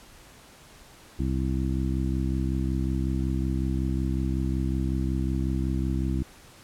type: harmonic tone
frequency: 65.41 Hz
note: C2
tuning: in tune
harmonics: 1 / 2 / 3 / 4 / 5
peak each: -27 / -30 / -32 / -33 / -34 dBFS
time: 1.19-6.23 s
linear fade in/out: 5 ms
effects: pink hiss -51 dBFS RMS until 6.63 s + low-pass 12000 Hz 12 dB/octave